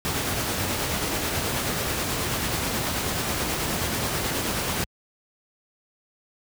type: noise with tremolo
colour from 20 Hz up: pink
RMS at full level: -25 dBFS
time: 0.05-4.84 s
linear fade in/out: 0 ms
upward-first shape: sine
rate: 9.3 Hz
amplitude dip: 25%
effects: high-pass 60 Hz 12 dB/octave